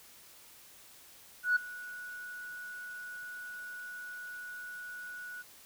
sine tone with ADSR envelope, 1469 Hz, F#6, 13 cents flat, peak -21 dBFS, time 1.43-5.43 s, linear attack 130 ms, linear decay 10 ms, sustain -20 dB, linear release 22 ms, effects tanh soft clip ceiling -20 dBFS + white hiss -56 dBFS RMS until 5.65 s

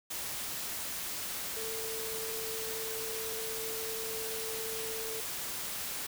sine tone in noise, 445.7 Hz, A4, 22 cents sharp, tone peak -40 dBFS, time 1.56-5.21 s, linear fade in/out 10 ms, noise white, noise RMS -38 dBFS, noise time 0.1-6.07 s, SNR -5 dB, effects none

